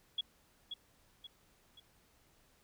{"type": "tone with echo", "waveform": "sine", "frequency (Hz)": 3350, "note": "G#7", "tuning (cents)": 14, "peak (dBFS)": -32, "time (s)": [0.18, 0.21], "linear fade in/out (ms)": 5, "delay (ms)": 530, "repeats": 3, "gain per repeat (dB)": -7, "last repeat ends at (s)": 1.8, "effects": ["pink hiss -69 dBFS RMS until 2.63 s"]}